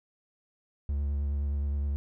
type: tone with vibrato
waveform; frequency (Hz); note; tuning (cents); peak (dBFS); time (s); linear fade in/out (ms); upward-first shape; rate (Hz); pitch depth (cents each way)
triangle; 71.3; C#2; +49; -25; 0.89-1.96; 0; triangle; 9.6; 33
effects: none